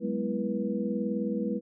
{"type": "tone cluster", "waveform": "sine", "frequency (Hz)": [190.7, 210.4, 248.9, 330.5, 485.6], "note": ["G3", "G#3", "B3", "E4", "B4"], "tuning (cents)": [-47, 23, 14, 5, -29], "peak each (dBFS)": [-35, -31, -35, -36, -34], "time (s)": [0, 1.61], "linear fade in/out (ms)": 50, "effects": []}